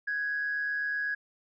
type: tone pair together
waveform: sine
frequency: 1515 / 1662.9 Hz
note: F#6 / G#6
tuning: +40 / +2 cents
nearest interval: major second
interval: 162 cents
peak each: -39 / -28 dBFS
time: 0.07-1.15 s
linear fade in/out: 10 ms
effects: tanh soft clip ceiling -23 dBFS